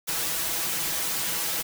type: noise with comb filter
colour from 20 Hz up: white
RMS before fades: -28 dBFS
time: 0.07-1.63 s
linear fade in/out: 20 ms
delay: 6.1 ms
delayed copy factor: +0.9
effects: none